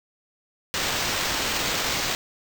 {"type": "noise with sample-and-hold", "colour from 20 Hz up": "violet", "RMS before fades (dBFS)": -26, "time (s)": [0.74, 2.15], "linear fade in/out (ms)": 0, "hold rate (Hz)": 11025, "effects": []}